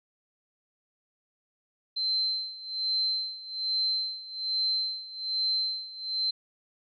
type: tone with tremolo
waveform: sine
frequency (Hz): 4100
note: C8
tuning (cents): -36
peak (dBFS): -24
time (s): 1.96-6.31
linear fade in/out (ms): 10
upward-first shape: sine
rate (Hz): 1.2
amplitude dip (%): 85
effects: none